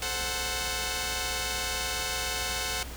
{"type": "chord", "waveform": "5% pulse", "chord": "F# diminished", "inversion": "first", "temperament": "equal", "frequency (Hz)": [440, 523.3, 740], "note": ["A4", "C5", "F#5"], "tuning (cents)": [0, 0, 0], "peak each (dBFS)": [-25, -23, -21], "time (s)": [0.02, 2.83], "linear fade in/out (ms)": 2, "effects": ["added 60 Hz sine -40 dBFS peak until 2.96 s", "pink hiss -43 dBFS RMS until 2.96 s"]}